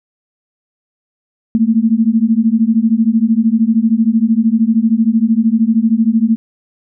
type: beating tone pair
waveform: sine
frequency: 218.5 / 231.5 Hz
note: A3 / A#3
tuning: -12 / -12 cents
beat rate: 13 Hz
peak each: -12 dBFS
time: 1.55-6.36 s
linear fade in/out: 0 ms
effects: none